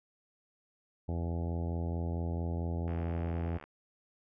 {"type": "harmonic tone", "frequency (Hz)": 84.5, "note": "E2", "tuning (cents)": 43, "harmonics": [1, 2, 3, 4, 5, 6, 7, 8, 9, 10], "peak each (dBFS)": [-33, -39, -43, -45, -47, -49, -50, -51, -52, -53], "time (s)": [1.08, 3.58], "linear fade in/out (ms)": 10}
{"type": "click train", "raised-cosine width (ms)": 0.5, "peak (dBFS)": -33, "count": 57, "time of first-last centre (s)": [2.88, 3.64], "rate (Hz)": 73.7}
{"effects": []}